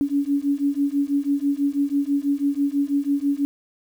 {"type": "beating tone pair", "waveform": "sine", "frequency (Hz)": [279.9, 286], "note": ["C#4", "D4"], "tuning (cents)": [17, -46], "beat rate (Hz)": 6.1, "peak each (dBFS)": -22, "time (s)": [0.01, 3.45], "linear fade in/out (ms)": 0, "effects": ["8-bit"]}